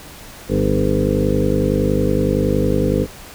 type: harmonic tone with a mistuned harmonic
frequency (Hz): 50.8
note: G#1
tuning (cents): -38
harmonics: 1 / 2 / 3 / 4 / 5 / 6 / 8 / 9 / 10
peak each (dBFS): -23 / -23 / -23 / -23 / -23 / -23 / -23 / -23 / -23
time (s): 0.48-3.07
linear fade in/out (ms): 50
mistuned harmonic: 4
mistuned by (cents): -42
effects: pink hiss -38 dBFS RMS until 3.34 s